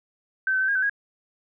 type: tone with pitch steps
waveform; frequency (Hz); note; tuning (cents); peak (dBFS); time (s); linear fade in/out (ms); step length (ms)
sine; 1543 / 1528 / 1541 / 1626 / 1525 / 1643; G6 / G6 / G6 / G#6 / G6 / G#6; -28 / -45 / -30 / -37 / -48 / -19; -20; 0.47-0.896; 2; 71
effects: none